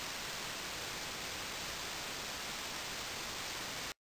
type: noise with sample-and-hold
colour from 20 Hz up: white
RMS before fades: -42 dBFS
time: 0-3.92 s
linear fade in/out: 0 ms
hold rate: 11025 Hz
effects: noise-tail reverb RT60 0.1 s tail -25 dB re dry + resampled to 32000 Hz